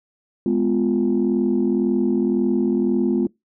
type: chord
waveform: sine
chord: F diminished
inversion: first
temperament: just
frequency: 209.5 / 251.4 / 349.2 Hz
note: Ab3 / Cb4 / F4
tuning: +15 / +31 / 0 cents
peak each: -20 dBFS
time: 0.46-3.27 s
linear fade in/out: 2 ms
effects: noise-tail reverb RT60 0.2 s tail -25 dB re dry + tanh soft clip ceiling -10 dBFS